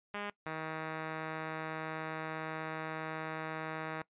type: tone pair in turn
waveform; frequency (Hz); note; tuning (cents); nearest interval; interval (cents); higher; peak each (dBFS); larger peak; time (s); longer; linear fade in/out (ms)
5% pulse; 204.9 / 158.36; G#3 / D#3; -23 / +31; major third; 446; first; -26 / -26; neither; 0.14-0.3 / 0.46-4.02; second; 2
effects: noise-tail reverb RT60 0.1 s tail -21 dB re dry + resampled to 8000 Hz